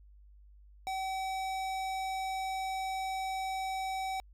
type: tone with hard clipping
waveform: sine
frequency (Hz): 764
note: G5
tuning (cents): -45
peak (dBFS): -35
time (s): 0.87-4.2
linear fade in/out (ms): 0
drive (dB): 18
effects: added 50 Hz sine -54 dBFS peak until 4.33 s